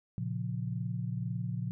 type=chord; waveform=sine; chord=Bb minor; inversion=none; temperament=equal with one note detuned; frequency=116.54 / 138.59 / 176.64 Hz; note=Bb2 / Db3 / F3; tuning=0 / 0 / +20 cents; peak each=-35 / -38 / -37 dBFS; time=0.18-1.71 s; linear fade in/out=0 ms; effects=none